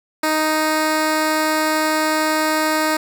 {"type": "tone", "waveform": "10% pulse", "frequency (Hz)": 311.1, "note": "D#4", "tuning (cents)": 0, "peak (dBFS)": -8, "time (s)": [0.23, 2.97], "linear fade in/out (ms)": 5, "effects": []}